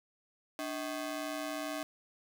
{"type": "ring-modulated tone", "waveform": "sawtooth", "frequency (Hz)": 466.2, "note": "A#4", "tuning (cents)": 0, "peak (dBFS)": -29, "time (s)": [0.59, 1.83], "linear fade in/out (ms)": 0, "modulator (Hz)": 172, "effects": []}